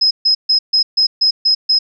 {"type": "tone bursts", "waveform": "sine", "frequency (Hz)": 5110, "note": "D#8", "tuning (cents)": 45, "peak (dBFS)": -9, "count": 8, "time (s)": [0.01, 1.79], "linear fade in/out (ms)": 10, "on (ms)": 100, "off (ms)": 140, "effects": []}